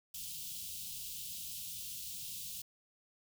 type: band-stop noise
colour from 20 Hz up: white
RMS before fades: -44 dBFS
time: 0.14-2.62 s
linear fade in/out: 5 ms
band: 200 to 2800 Hz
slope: 48 dB/octave
effects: none